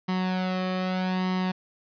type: tone with flanger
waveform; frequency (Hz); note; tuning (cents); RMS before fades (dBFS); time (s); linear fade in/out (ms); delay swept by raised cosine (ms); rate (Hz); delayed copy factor
sawtooth; 185; F#3; 0; -27; 0.08-1.52; 10; 0.99 to 1.66; 0.81; +0.65
effects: resampled to 11025 Hz + 10-bit